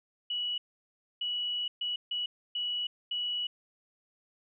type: tone bursts at uneven times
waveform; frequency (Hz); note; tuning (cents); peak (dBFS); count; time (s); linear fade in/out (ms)
sine; 2936; F#7; -14; -30; 6; 0.3-0.58 / 1.21-1.68 / 1.81-1.96 / 2.11-2.26 / 2.55-2.87 / 3.11-3.47; 5
effects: none